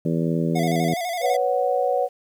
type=harmonic tone; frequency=82.41 Hz; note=E2; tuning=in tune; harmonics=2 / 3 / 4 / 5 / 6 / 7; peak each=-22 / -26 / -28 / -30 / -32 / -33 dBFS; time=0.05-0.94 s; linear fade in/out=5 ms
type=tone with vibrato; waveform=square; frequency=698.5 Hz; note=F5; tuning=in tune; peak=-25 dBFS; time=0.55-1.37 s; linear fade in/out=10 ms; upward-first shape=square; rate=12 Hz; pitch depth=63 cents each way
type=chord; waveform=sine; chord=B suspended second; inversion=none; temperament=equal; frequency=493.9 / 554.4 / 740 Hz; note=B4 / C#5 / F#5; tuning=0 / 0 / 0 cents; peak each=-23 dBFS; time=1.2-2.09 s; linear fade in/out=50 ms
effects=9-bit